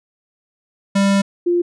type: tone pair in turn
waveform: square / sine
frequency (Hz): 197.7 / 349.2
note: G3 / F4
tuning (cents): +15 / 0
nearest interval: minor seventh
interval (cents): 985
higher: second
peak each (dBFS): -13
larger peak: neither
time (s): 0.95-1.22 / 1.46-1.62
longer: first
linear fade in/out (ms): 10
effects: resampled to 22050 Hz